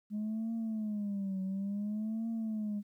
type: tone with vibrato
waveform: sine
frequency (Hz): 207.7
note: G#3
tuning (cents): 0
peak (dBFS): -31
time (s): 0.1-2.83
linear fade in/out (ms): 50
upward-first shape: triangle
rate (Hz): 0.57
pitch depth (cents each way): 170
effects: tanh soft clip ceiling -31 dBFS + 12-bit